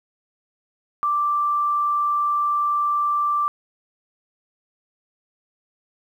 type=tone; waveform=sine; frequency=1174.7 Hz; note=D6; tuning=in tune; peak=-18 dBFS; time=1.03-3.48 s; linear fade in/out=0 ms; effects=9-bit